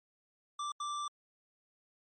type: tone bursts at uneven times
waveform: square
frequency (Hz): 1174.7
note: D6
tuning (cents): 0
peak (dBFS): -36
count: 2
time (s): 0.59-0.72 / 0.8-1.08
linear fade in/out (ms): 5
effects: MP3 32 kbps